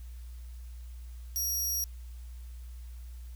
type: tone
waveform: 20% pulse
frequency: 5680 Hz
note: F8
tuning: 28 cents sharp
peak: -24 dBFS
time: 1.36-1.84 s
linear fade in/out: 0 ms
effects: added 60 Hz sine -41 dBFS peak until 3.35 s + white hiss -62 dBFS RMS until 3.35 s